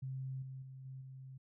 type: tone with level steps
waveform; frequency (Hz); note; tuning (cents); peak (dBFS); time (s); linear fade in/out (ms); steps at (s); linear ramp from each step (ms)
sine; 132.1; C3; +17; -39 / -44 / -48 / -45 / -48; 0.02-1.38; 10; 0.42 / 0.62 / 0.85 / 1.01; 5
effects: none